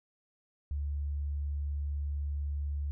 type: tone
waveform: sine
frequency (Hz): 72.1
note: D2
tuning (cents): -31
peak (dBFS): -31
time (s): 0.71-2.91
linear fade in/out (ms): 0
effects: none